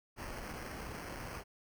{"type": "noise with sample-and-hold", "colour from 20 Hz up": "pink", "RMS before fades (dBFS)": -44, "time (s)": [0.16, 1.44], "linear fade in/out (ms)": 50, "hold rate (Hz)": 3675, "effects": []}